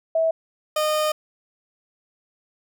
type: tone pair in turn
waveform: sine / 30% pulse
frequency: 650 / 612.9 Hz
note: E5 / D#5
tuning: -24 / -26 cents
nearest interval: minor second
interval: 102 cents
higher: first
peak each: -17 dBFS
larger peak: neither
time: 0.15-0.31 / 0.76-1.12 s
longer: second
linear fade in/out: 5 ms
effects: none